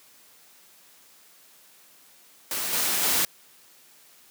white noise with level steps, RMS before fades -29 / -25 / -23 dBFS, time 2.51-3.25 s, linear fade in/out 2 ms, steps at 2.73 / 3.03 s, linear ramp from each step 2 ms, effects white hiss -55 dBFS RMS until 4.3 s + high-pass 150 Hz 12 dB/octave

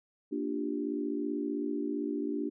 sine chord, G minor seventh, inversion first, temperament equal, 233.1 / 293.7 / 349.2 / 392 Hz, Bb3 / D4 / F4 / G4, 0 / 0 / 0 / 0 cents, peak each -38 / -33 / -39 / -38 dBFS, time 0.31-2.5 s, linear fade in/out 20 ms, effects none

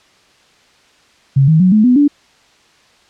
sine tone with pitch steps, 136.5 / 158.62 / 184.32 / 214.2 / 248.9 / 289.2 Hz, C#3 / D#3 / F#3 / A3 / B3 / D4, -26 / +34 / -6 / -46 / +14 / -27 cents, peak -6 dBFS, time 1.36-2.08 s, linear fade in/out 10 ms, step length 120 ms, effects white hiss -50 dBFS RMS until 3.09 s + low-pass 5000 Hz 12 dB/octave

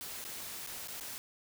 white noise with dropouts, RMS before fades -43 dBFS, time 0.01-1.18 s, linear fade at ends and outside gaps 0 ms, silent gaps 0.241-0.25 / 0.664-0.672 / 0.874-0.883 / 1-1.009 s, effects none

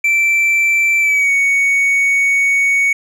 triangle tone with pitch glide, 2337 to 2230 Hz, D7 to C#7, -9 to +10 cents, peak -9 dBFS, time 0.04-2.93 s, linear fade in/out 5 ms, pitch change -81 cents, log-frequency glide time 1-1.31 s, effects none

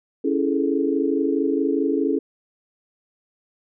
sine chord, A major seventh, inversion first, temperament equal, 277.2 / 329.6 / 415.3 / 440 Hz, C#4 / E4 / G#4 / A4, 0 / 0 / 0 / 0 cents, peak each -22 / -24 / -25 / -26 dBFS, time 0.24-2.19 s, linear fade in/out 10 ms, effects none

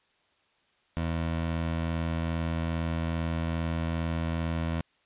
20% pulse tone, 82.41 Hz, E2, in tune, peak -23 dBFS, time 0.97-4.81 s, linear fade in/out 0 ms, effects white hiss -68 dBFS RMS until 5.05 s + resampled to 8000 Hz

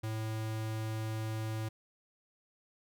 square tone, 110 Hz, A2, in tune, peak -35 dBFS, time 0.03-1.69 s, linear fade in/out 10 ms, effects none

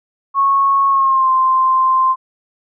sine tone with pitch glide, 1100 to 1044.9 Hz, C#6 to C6, -14 to -3 cents, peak -10 dBFS, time 0.34-2.16 s, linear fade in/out 50 ms, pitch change -89 cents, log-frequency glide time 0.89-1.3 s, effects none

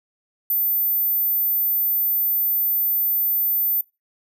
sine tone, 14080 Hz, A9, in tune, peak -18 dBFS, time 0.5-3.81 s, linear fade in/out 2 ms, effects noise-tail reverb RT60 0.2 s tail -18 dB re dry

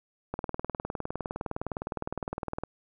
click train, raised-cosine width 1 ms, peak -18 dBFS, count 46, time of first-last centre 0.34-2.636 s, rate 19.6 Hz, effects none

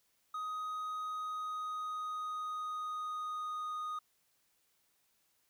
triangle tone with pitch glide, 1253 to 1237.9 Hz, D#6 to D#6, +12 to -9 cents, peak -35 dBFS, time 0.34-3.99 s, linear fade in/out 5 ms, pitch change -21 cents, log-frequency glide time 1.1-3.81 s, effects white hiss -75 dBFS RMS until 5.49 s

